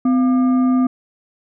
sine tone with frequency modulation, 255.3 Hz, C4, 42 cents flat, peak -12 dBFS, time 0.05-0.87 s, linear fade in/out 5 ms, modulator 947 Hz, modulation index 0.31, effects none

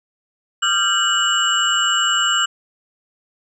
sine tone cluster, 1197 / 1376 / 1571 / 2939 / 7500 Hz, D6 / F6 / G6 / F#7 / A#8, +33 / -26 / +3 / -12 / +10 cents, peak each -26 / -20 / -24 / -18 / -24 dBFS, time 0.62-2.46 s, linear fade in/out 10 ms, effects none

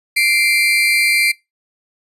35% pulse tone pair together, 2093 / 2349 Hz, C7 / D7, 0 / 0 cents, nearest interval major second, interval 200 cents, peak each -14 / -13 dBFS, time 0.16-1.32 s, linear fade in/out 10 ms, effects noise-tail reverb RT60 0.2 s tail -21 dB re dry + resampled to 32000 Hz

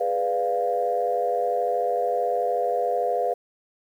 sine chord, G# diminished seventh, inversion none, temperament equal, 415.3 / 493.9 / 587.3 / 698.5 Hz, G#4 / B4 / D5 / F5, 0 / 0 / 0 / 0 cents, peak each -30 / -25 / -30 / -24 dBFS, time 0-3.34 s, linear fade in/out 10 ms, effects tanh soft clip ceiling -11 dBFS + 9-bit

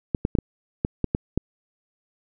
clicks, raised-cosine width 3 ms, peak -8 dBFS, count 8, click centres 0.148 / 0.251 / 0.352 / 0.387 / 0.849 / 1.043 / 1.149 / 1.376 s, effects none

